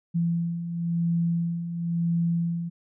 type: beating tone pair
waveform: sine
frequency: 168.5 / 169.47 Hz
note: E3 / E3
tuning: +38 / +48 cents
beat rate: 0.97 Hz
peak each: -31 / -24 dBFS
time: 0.14-2.7 s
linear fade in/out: 20 ms
effects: none